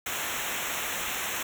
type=noise with comb filter; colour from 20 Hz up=pink; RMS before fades=-32 dBFS; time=0.06-1.43 s; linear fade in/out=5 ms; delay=0.21 ms; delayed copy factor=-0.9; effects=none